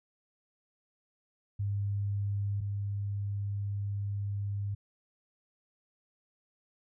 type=tone pair in turn; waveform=sine; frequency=100.9 / 100.9 Hz; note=G#2 / G#2; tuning=-49 / -49 cents; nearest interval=unison; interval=0 cents; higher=neither; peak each=-29 / -31 dBFS; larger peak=first; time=1.59-2.61 / 2.61-4.75 s; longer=second; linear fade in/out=10 ms; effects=none